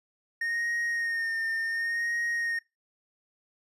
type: tone with vibrato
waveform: triangle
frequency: 1844 Hz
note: A#6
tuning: 19 cents flat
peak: -26 dBFS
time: 0.41-2.59 s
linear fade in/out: 5 ms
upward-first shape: sine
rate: 0.69 Hz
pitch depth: 30 cents each way
effects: noise-tail reverb RT60 0.2 s tail -20 dB re dry + resampled to 32000 Hz